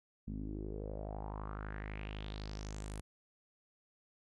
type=tone with low-pass filter sweep; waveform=sawtooth; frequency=51.91 Hz; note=G#1; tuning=in tune; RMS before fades=-43 dBFS; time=0.27-3.01 s; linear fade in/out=10 ms; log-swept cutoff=220 to 10000 Hz; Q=4.4; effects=none